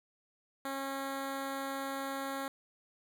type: tone with notch filter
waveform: 10% pulse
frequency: 272.4 Hz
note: C#4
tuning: 30 cents flat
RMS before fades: -38 dBFS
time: 0.65-2.48 s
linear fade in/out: 2 ms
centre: 5400 Hz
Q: 1.6
effects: none